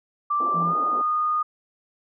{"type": "tone with pitch glide", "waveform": "sine", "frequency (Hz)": [1174.7, 1228.1], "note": ["D6", "D#6"], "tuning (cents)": [0, -23], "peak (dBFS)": -20, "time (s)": [0.3, 1.43], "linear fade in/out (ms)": 10, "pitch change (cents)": 77, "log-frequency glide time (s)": [0.61, 0.73]}
{"type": "band-pass noise", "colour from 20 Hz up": "pink", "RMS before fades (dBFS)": -36, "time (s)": [0.4, 1.02], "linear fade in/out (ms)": 5, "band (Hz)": [240, 900], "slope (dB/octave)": 48}
{"type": "tone", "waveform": "sine", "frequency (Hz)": 169.8, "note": "F3", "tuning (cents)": -48, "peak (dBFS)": -27, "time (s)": [0.53, 0.75], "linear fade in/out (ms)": 50}
{"effects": []}